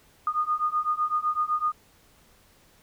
sine beating tone pair, 1223 / 1230.9 Hz, D#6 / D#6, -30 / -19 cents, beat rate 7.9 Hz, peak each -27 / -26 dBFS, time 0.27-1.72 s, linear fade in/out 2 ms, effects pink hiss -59 dBFS RMS until 2.82 s

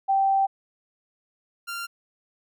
sine / sawtooth tone pair in turn, 780 / 1386.4 Hz, G5 / F6, -9 / -13 cents, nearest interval minor seventh, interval 996 cents, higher second, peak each -18 / -27 dBFS, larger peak first, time 0.08-0.47 / 1.67-1.87 s, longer first, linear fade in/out 20 ms, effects none

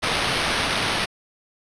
blue noise with sample-and-hold, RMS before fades -23 dBFS, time 0.02-1.06 s, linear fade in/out 20 ms, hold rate 7350 Hz, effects resampled to 22050 Hz

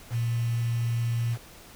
sine tone with quantisation, 117.2 Hz, A#2, 10 cents sharp, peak -24 dBFS, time 0.1-1.38 s, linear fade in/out 50 ms, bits 7, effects pink hiss -49 dBFS RMS until 1.75 s

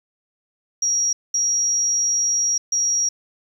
sine tone bursts at uneven times, 5680 Hz, F8, 28 cents sharp, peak -17 dBFS, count 3, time 0.82-1.13 / 1.34-2.58 / 2.72-3.09 s, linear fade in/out 5 ms, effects 8-bit

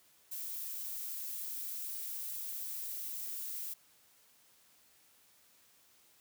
violet noise, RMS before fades -41 dBFS, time 0.31-3.74 s, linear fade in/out 10 ms, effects white hiss -66 dBFS RMS until 6.2 s + high-pass 60 Hz 12 dB/octave

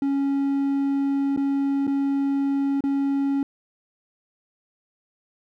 triangle tone with dropouts, 277.2 Hz, C#4, in tune, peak -18 dBFS, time 0.02-3.43 s, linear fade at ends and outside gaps 2 ms, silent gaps 1.364-1.374 / 1.869-1.876 / 2.807-2.838 s, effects none

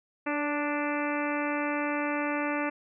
harmonic tone with a mistuned harmonic, 293.7 Hz, D4, in tune, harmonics 1 / 2 / 3 / 4 / 5 / 6 / 7 / 8 / 9, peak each -31 / -34 / -36 / -37 / -38 / -39 / -39 / -40 / -41 dBFS, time 0.26-2.7 s, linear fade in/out 10 ms, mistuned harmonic 2, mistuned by -20 cents, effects none

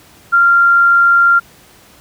sine tone, 1387 Hz, F6, 12 cents flat, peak -6 dBFS, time 0.32-1.4 s, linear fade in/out 20 ms, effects pink hiss -44 dBFS RMS until 2 s + high-pass 60 Hz 12 dB/octave

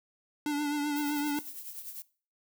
square tone with vibrato, 293 Hz, D4, 4 cents flat, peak -29 dBFS, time 0.46-1.39 s, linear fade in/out 2 ms, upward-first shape triangle, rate 7.8 Hz, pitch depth 42 cents each way
violet noise with tremolo, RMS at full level -40 dBFS, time 0.96-2.02 s, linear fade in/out 0 ms, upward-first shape triangle, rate 10 Hz, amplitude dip 65%
effects noise-tail reverb RT60 0.4 s tail -20 dB re dry

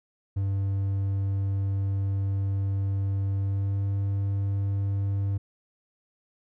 triangle tone with pitch glide, 98 to 99.08 Hz, G2 to G2, 0 to +19 cents, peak -22 dBFS, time 0.36-5.38 s, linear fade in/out 10 ms, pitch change +19 cents, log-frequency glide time 3.4-3.83 s, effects none

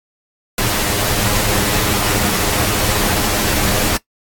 pink noise with comb filter, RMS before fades -17 dBFS, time 0.58-3.97 s, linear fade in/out 2 ms, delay 9.7 ms, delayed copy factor +0.55, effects noise-tail reverb RT60 0.1 s tail -18 dB re dry + AAC 64 kbps

